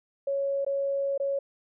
sine tone with dropouts, 554.4 Hz, C#5, in tune, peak -25 dBFS, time 0.27-1.39 s, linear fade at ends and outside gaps 5 ms, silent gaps 0.648-0.664 / 1.178-1.199 s, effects none

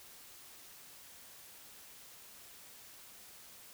silence, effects white hiss -55 dBFS RMS until 3.73 s

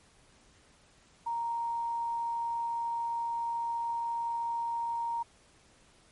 sine tone with quantisation, 932.3 Hz, A#5, in tune, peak -30 dBFS, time 1.26-5.23 s, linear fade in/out 10 ms, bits 10, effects pink hiss -62 dBFS RMS until 6.11 s + MP3 48 kbps

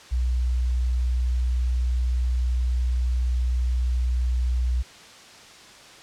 sine tone, 61.74 Hz, B1, in tune, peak -20 dBFS, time 0.11-4.83 s, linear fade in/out 20 ms, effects white hiss -46 dBFS RMS until 6.02 s + low-pass 6000 Hz 12 dB/octave

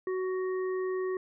harmonic tone, 372.6 Hz, F#4, 12 cents sharp, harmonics 1 / 3 / 5, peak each -29 / -42 / -45 dBFS, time 0.07-1.17 s, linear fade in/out 2 ms, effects none

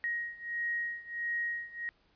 sine beating tone pair, 1883 / 1884.5 Hz, A#6 / A#6, +17 / +18 cents, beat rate 1.5 Hz, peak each -35 / -37 dBFS, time 0.04-1.89 s, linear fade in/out 0 ms, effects pink hiss -69 dBFS RMS until 2.15 s + resampled to 11025 Hz

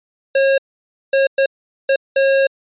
square tone bursts at uneven times, 543 Hz, C#5, 36 cents flat, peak -12 dBFS, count 5, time 0.35-0.58 / 1.13-1.27 / 1.38-1.46 / 1.89-1.96 / 2.16-2.47 s, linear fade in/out 5 ms, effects resampled to 8000 Hz

